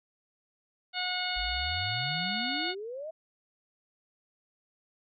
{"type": "harmonic tone", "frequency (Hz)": 727, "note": "F#5", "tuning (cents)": -31, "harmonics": [1, 2, 3, 4, 5, 6], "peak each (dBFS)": [-37, -37, -37, -37, -37, -37], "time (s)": [0.93, 2.75], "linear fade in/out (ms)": 50}
{"type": "exponential sweep", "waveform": "sine", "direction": "up", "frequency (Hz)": [48.54, 656], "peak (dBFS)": -36, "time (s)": [1.36, 3.11], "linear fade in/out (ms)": 10}
{"effects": []}